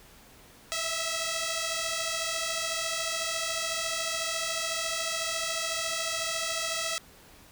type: beating tone pair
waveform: 5% pulse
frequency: 648 / 662 Hz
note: E5 / E5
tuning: -30 / +7 cents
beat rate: 14 Hz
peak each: -21 dBFS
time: 0.72-6.98 s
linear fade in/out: 0 ms
effects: pink hiss -54 dBFS RMS until 7.51 s